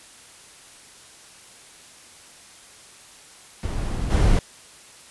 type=noise with level steps; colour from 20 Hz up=brown; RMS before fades=-26 / -17 dBFS; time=3.63-4.39 s; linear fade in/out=2 ms; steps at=4.1 s; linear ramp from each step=20 ms; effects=white hiss -47 dBFS RMS until 5.1 s + resampled to 24000 Hz